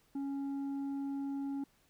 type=tone with tanh clipping; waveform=sine; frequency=277.2 Hz; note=C#4; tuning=in tune; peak=-36 dBFS; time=0.15-1.64 s; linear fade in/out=5 ms; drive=5 dB; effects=pink hiss -70 dBFS RMS until 1.89 s